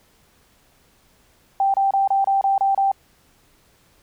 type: tone bursts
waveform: sine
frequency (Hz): 784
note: G5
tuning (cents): 0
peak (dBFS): -15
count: 8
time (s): 1.6-2.916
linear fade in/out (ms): 2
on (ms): 140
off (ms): 28
effects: pink hiss -58 dBFS RMS until 4.02 s